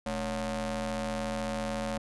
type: ring-modulated tone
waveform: sawtooth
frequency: 170 Hz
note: F3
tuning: 46 cents flat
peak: -24 dBFS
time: 0.06-1.98 s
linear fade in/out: 5 ms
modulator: 387 Hz
effects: resampled to 24000 Hz